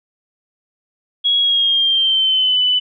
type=tone with pitch glide; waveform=sine; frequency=3322 to 2994 Hz; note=G#7 to F#7; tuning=0 to +20 cents; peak=-12 dBFS; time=1.24-2.8 s; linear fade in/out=20 ms; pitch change=-180 cents; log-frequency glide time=1.39-2.61 s; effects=none